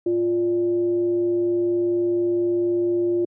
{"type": "tone with frequency modulation", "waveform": "sine", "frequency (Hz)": 349.4, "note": "F4", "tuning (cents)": 1, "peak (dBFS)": -18, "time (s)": [0.06, 3.25], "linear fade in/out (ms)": 5, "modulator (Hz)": 241, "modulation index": 0.31, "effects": ["high-pass 150 Hz 12 dB/octave"]}